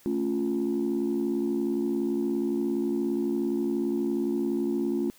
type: chord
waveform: sine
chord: A augmented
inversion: none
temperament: equal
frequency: 220 / 277.2 / 349.2 Hz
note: A3 / C#4 / E#4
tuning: 0 / 0 / 0 cents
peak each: -29 / -28 / -27 dBFS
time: 0.06-5.1 s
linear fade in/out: 0 ms
effects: tanh soft clip ceiling -19 dBFS + white hiss -57 dBFS RMS until 5.18 s